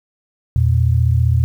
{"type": "tone pair together", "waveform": "sine", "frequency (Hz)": [83.92, 119.2], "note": ["E2", "A#2"], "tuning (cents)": [31, 39], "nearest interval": "tritone", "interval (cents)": 608, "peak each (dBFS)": -14, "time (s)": [0.56, 1.44], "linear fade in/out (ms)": 0, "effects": ["8-bit"]}